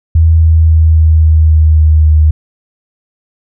sine tone with pitch steps, 81 / 80.44 / 79.88 / 79.33 / 78.79 / 78.24 / 77.7 / 77.16 Hz, E2 / E2 / D#2 / D#2 / D#2 / D#2 / D#2 / D#2, -30 / -42 / +46 / +34 / +22 / +10 / -2 / -14 cents, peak -3 dBFS, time 0.15-2.31 s, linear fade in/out 5 ms, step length 270 ms, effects none

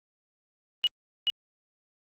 sine tone with echo, 2908 Hz, F#7, 31 cents flat, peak -20 dBFS, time 0.84-0.87 s, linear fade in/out 0 ms, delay 430 ms, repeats 1, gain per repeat -2 dB, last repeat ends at 1.3 s, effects Opus 32 kbps

